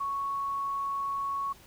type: tone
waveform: sine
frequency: 1109 Hz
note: C#6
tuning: in tune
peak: -29 dBFS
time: 0-1.53 s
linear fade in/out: 10 ms
effects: pink hiss -55 dBFS RMS until 1.66 s